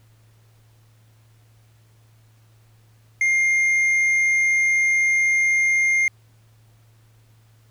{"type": "tone with tanh clipping", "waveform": "sine", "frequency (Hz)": 2116, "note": "C7", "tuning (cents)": 19, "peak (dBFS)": -17, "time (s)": [3.21, 6.08], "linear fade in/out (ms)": 2, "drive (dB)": 5, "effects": ["added 111 Hz sine -52 dBFS peak until 7.7 s", "pink hiss -62 dBFS RMS until 7.7 s"]}